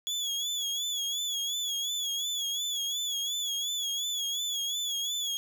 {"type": "tone with vibrato", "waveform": "30% pulse", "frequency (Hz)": 3383, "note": "G#7", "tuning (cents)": 31, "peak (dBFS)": -27, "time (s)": [0.07, 5.37], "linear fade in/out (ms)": 0, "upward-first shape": "sine", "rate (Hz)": 2.8, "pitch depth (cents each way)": 69, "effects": []}